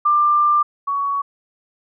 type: tone pair in turn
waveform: sine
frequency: 1189 / 1122.3 Hz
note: D6 / C#6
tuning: +21 / +21 cents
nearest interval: minor second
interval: 100 cents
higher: first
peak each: -12 / -18 dBFS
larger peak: first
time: 0.05-0.63 / 0.87-1.22 s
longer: first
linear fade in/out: 10 ms
effects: none